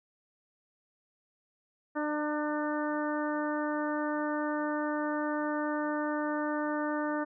harmonic tone with a mistuned harmonic, 299.2 Hz, D4, 32 cents sharp, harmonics 1 / 2 / 3 / 4 / 5 / 6, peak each -32 / -35 / -38 / -39 / -40 / -43 dBFS, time 1.95-7.25 s, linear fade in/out 20 ms, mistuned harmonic 3, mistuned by +17 cents, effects none

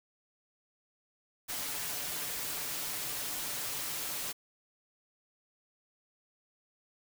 white noise with comb filter, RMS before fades -37 dBFS, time 1.48-4.33 s, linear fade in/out 20 ms, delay 6.8 ms, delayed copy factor +0.5, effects none

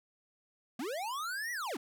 square linear two-way sweep, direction up then down, 214.4 to 1975.5 to 214.4 Hz, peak -36 dBFS, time 0.79-1.77 s, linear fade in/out 5 ms, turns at 1.52 s, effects none

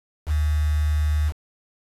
sine tone with quantisation, 75.7 Hz, D#2, 47 cents flat, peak -18 dBFS, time 0.26-1.33 s, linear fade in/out 50 ms, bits 6, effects resampled to 32000 Hz

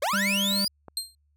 40% pulse linear sweep, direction up, 493.9 to 4978 Hz, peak -23 dBFS, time 0.02-0.68 s, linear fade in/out 5 ms
square tone, 198.8 Hz, G3, 25 cents sharp, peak -28 dBFS, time 0.13-0.65 s, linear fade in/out 5 ms
click, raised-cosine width 1 ms, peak -28 dBFS, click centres 0.883 s
25% pulse tone with exponential decay, 4186 Hz, C8, in tune, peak -19 dBFS, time 0.97-1.15 s, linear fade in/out 1 ms, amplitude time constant 39 ms
effects added 73 Hz sine -64 dBFS peak until 1.36 s

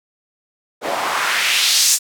white noise with band-pass filter sweep, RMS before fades -17 dBFS, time 0.81-1.99 s, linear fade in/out 50 ms, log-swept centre 520 to 7600 Hz, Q 1.6, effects none

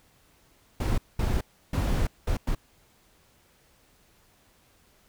brown noise bursts at uneven times, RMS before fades -25 dBFS, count 5, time 0.8-0.98 / 1.19-1.41 / 1.73-2.07 / 2.27-2.37 / 2.47-2.55 s, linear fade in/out 5 ms, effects pink hiss -62 dBFS RMS until 5.08 s

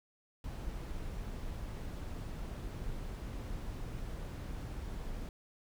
brown noise, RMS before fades -41 dBFS, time 0.44-5.29 s, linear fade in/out 2 ms, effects none

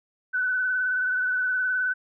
sine tone with vibrato, 1500 Hz, F#6, 23 cents sharp, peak -22 dBFS, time 0.33-1.94 s, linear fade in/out 20 ms, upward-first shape sine, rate 19 Hz, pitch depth 30 cents each way, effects none

